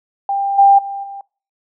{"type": "tone with level steps", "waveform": "sine", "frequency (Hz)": 794, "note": "G5", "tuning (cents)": 22, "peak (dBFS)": [-15, -5, -22, -27], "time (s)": [0.29, 1.21], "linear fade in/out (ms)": 2, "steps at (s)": [0.58, 0.78, 1.03], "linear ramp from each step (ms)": 10, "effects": ["noise-tail reverb RT60 0.4 s tail -26 dB re dry"]}